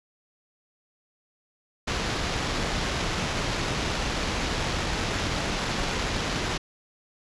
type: noise with sample-and-hold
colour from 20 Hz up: pink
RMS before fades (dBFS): -28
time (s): 1.87-6.58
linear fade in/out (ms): 10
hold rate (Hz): 8820
effects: resampled to 22050 Hz